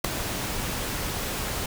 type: noise with ADSR envelope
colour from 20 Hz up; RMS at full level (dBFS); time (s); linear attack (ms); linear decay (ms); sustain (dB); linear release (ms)
pink; -20; 0.04-1.66; 7; 4; -10; 3
effects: none